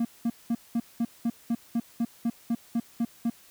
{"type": "tone bursts", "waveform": "triangle", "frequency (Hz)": 233.1, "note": "A#3", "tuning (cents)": 0, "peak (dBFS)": -21, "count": 14, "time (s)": [0, 3.3], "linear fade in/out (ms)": 5, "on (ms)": 50, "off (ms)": 200, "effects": ["white hiss -55 dBFS RMS until 3.5 s"]}